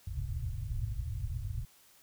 white low-pass noise, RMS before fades -36 dBFS, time 0.07-1.65 s, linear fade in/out 5 ms, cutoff 130 Hz, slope 96 dB/octave, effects white hiss -62 dBFS RMS until 2.02 s

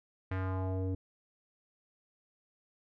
square tone with low-pass filter sweep, 94 Hz, F#2, 28 cents sharp, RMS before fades -34 dBFS, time 0.31-0.95 s, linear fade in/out 5 ms, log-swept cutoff 2000 to 360 Hz, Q 2, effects none

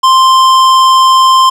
sine tone with hard clipping, 1046.5 Hz, C6, in tune, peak -5 dBFS, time 0.03-1.5 s, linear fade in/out 10 ms, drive 13 dB, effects none

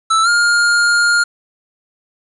square tone with pitch glide, 1318.5 to 1413.1 Hz, E6 to F6, 0 to +20 cents, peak -11 dBFS, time 0.1-1.24 s, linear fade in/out 10 ms, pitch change +120 cents, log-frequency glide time 0.23-0.28 s, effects resampled to 24000 Hz + 7-bit

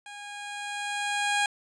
15% pulse tone with level ramp, 819 Hz, G#5, 24 cents flat, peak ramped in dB -35 to -16 dBFS, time 0.06-1.46 s, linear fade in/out 2 ms, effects resampled to 22050 Hz

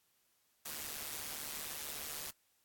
white noise with amplitude modulation, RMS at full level -40 dBFS, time 0.65-2.31 s, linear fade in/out 10 ms, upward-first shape sine, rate 148 Hz, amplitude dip 75%, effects white hiss -75 dBFS RMS until 2.64 s + AAC 64 kbps

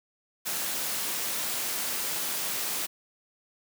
white high-pass noise, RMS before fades -31 dBFS, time 0.45-2.87 s, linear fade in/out 20 ms, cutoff 160 Hz, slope 12 dB/octave, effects none

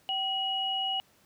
sine tone pair together, 769.4 / 2905 Hz, G5 / F#7, -33 / -32 cents, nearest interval octave + major seventh, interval 2301 cents, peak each -33 / -29 dBFS, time 0.09-1 s, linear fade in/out 0 ms, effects pink hiss -63 dBFS RMS until 1.25 s + high-pass 100 Hz 12 dB/octave

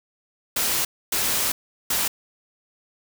white noise bursts at uneven times, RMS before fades -23 dBFS, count 3, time 0.56-0.85 / 1.12-1.52 / 1.9-2.08 s, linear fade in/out 5 ms, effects none

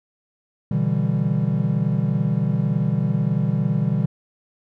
triangle chord, E minor seventh, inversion second, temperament equal, 123.47 / 146.83 / 164.81 / 196 Hz, B2 / D3 / E3 / G3, 0 / 0 / 0 / 0 cents, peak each -22 / -21 / -22 / -22 dBFS, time 0.71-4.06 s, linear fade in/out 5 ms, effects none

